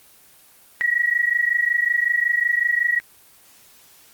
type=tone pair together; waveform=sine; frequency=1902.6 / 1928 Hz; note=A#6 / B6; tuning=+35 / -42 cents; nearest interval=unison; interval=23 cents; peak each=-20 dBFS; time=0.81-3 s; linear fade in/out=0 ms; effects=white hiss -51 dBFS RMS until 4.13 s + Opus 24 kbps